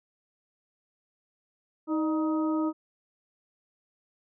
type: harmonic tone with a mistuned harmonic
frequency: 314.6 Hz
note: D#4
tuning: 19 cents sharp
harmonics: 1 / 2 / 3 / 4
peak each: -25 / -36 / -38 / -37 dBFS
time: 1.87-2.73 s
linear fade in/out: 50 ms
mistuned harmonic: 2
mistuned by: -63 cents
effects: none